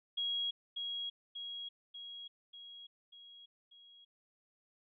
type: tone with echo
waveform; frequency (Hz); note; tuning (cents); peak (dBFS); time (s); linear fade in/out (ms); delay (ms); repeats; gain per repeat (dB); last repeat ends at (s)
sine; 3300; G#7; -12; -33; 0.17-0.51; 10; 590; 6; -4; 4.05
effects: none